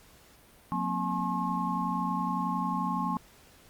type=tone cluster; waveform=sine; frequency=180.6 / 230.9 / 262.4 / 850 / 1076 Hz; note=F#3 / A#3 / C4 / G#5 / C6; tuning=-42 / -16 / +5 / +40 / +48 cents; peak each=-33 / -36 / -37 / -34 / -32 dBFS; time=0.72-3.17 s; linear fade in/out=0 ms; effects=pink hiss -57 dBFS RMS until 3.69 s + Opus 48 kbps